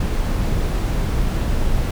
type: noise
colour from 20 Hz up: brown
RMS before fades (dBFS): -19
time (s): 0-1.91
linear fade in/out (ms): 5
effects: none